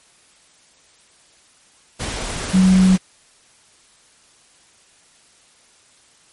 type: tone in noise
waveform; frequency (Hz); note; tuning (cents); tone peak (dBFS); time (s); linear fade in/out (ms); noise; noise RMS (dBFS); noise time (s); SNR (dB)
sine; 187; F#3; +19; -9; 2.53-2.97; 20; pink; -26; 1.99-2.98; +14
effects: white hiss -53 dBFS RMS until 6.32 s + MP3 48 kbps